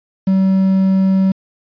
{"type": "tone with quantisation", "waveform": "triangle", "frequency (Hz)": 191, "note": "G3", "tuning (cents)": -45, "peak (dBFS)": -8, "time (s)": [0.27, 1.32], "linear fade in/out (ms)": 5, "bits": 6, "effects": ["resampled to 11025 Hz"]}